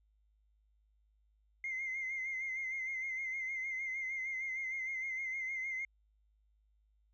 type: tone with vibrato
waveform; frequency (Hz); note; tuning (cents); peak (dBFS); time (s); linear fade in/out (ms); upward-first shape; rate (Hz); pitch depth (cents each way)
sine; 2093; C7; 0; -35; 1.64-5.85; 2; sine; 6.5; 45
effects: tanh soft clip ceiling -32 dBFS + added 52 Hz sine -69 dBFS peak until 7.13 s